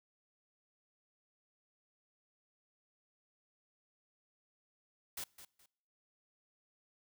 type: noise with echo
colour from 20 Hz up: white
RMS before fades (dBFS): -42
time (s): 5.17-5.24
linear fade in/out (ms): 5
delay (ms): 210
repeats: 2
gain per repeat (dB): -12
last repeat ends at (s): 5.66
effects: noise-tail reverb RT60 0.9 s tail -26 dB re dry